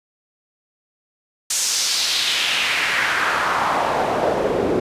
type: noise with band-pass filter sweep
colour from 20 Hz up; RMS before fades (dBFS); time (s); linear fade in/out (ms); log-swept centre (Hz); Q
pink; -20; 1.5-4.8; 5; 7200 to 360; 2
effects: resampled to 32000 Hz